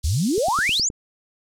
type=band-pass noise; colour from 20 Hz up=pink; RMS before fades=-34 dBFS; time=0.03-0.81 s; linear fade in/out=20 ms; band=4300 to 9900 Hz; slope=24 dB/octave
type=exponential sweep; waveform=sine; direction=up; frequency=65.3 to 7460 Hz; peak=-18 dBFS; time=0.04-0.89 s; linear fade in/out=5 ms
type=click train; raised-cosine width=3 ms; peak=-20 dBFS; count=6; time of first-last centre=0.38-0.901 s; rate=9.59 Hz
effects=none